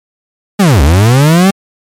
40% pulse linear two-way sweep, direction down then up, 214.1 to 65.41 to 199.7 Hz, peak -3 dBFS, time 0.59-1.51 s, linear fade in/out 10 ms, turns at 0.82 s, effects MP3 64 kbps

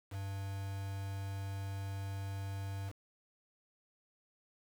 triangle tone with quantisation, 98 Hz, G2, in tune, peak -36 dBFS, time 0.1-2.93 s, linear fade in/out 50 ms, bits 8, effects none

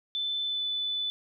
sine tone with pitch glide, 3520 to 3494 Hz, A7 to A7, 0 to -13 cents, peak -28 dBFS, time 0.15-1.1 s, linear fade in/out 0 ms, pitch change -13 cents, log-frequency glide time 0.45-0.62 s, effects none

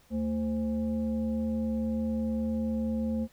sine tone with frequency modulation, 223.8 Hz, A3, 30 cents sharp, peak -27 dBFS, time 0.1-3.28 s, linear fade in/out 50 ms, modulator 299 Hz, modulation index 0.61, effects pink hiss -62 dBFS RMS until 3.32 s

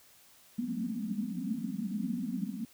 white band-pass noise, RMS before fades -35 dBFS, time 0.58-2.65 s, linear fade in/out 2 ms, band 180 to 260 Hz, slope 96 dB/octave, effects white hiss -60 dBFS RMS until 2.73 s

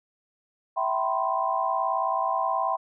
sine chord, C major seventh, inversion first, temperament equal with one note detuned, 659.3 / 768.7 / 987.8 / 1046.5 Hz, E5 / G5 / B5 / C6, 0 / -34 / 0 / 0 cents, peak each -30 / -28 / -29 / -28 dBFS, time 0.76-2.77 s, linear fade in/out 20 ms, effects none

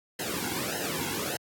pink noise with flanger, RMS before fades -32 dBFS, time 0.19-1.37 s, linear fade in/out 5 ms, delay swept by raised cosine 0.85 to 1.68 ms, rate 1.7 Hz, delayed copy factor -0.95, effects high-pass 100 Hz 12 dB/octave + AAC 64 kbps

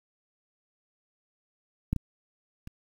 clicks, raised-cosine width 5 ms, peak -13 / -18 / -29 dBFS, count 3, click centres 1.93 / 1.963 / 2.674 s, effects 8-bit

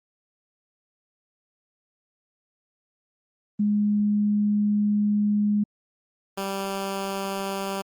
sine / 10% pulse tone pair in turn, 207.7 / 195.34 Hz, G#3 / G3, 0 / -6 cents, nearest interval minor second, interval 106 cents, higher first, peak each -19 dBFS, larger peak neither, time 3.59-5.64 / 6.37-7.82 s, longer first, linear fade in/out 10 ms, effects Opus 24 kbps

